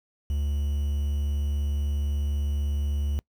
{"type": "tone with quantisation", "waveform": "triangle", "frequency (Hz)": 71.9, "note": "D2", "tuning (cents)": -36, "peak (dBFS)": -22, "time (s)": [0.3, 3.19], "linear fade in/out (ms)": 0, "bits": 8, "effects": ["noise-tail reverb RT60 0.1 s tail -25 dB re dry"]}